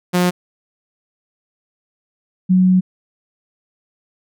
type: tone pair in turn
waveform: sawtooth / sine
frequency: 178.8 / 184.68 Hz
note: F3 / F#3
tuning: +41 / -3 cents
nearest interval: minor second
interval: 56 cents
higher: second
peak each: -9 dBFS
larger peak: neither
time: 0.13-0.31 / 2.49-2.81 s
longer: second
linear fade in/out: 20 ms
effects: none